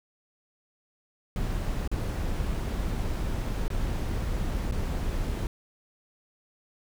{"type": "noise with dropouts", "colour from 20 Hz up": "brown", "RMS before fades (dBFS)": -29, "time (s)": [1.36, 5.47], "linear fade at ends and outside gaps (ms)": 1, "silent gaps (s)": [[1.876, 1.915], [3.681, 3.702], [4.712, 4.722]], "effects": []}